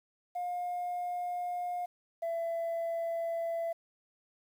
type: tone pair in turn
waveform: sine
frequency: 712 / 669.2 Hz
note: F5 / E5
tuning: +33 / +26 cents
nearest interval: minor second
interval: 107 cents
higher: first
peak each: -31 / -29 dBFS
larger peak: second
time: 0.35-1.86 / 2.22-3.73 s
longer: neither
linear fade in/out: 10 ms
effects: tanh soft clip ceiling -30 dBFS + 10-bit